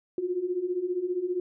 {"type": "beating tone pair", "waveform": "sine", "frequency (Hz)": [349.2, 364.2], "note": ["F4", "F#4"], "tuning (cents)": [0, -27], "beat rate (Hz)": 15, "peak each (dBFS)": [-32, -28], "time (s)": [0.18, 1.4], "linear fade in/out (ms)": 2, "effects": []}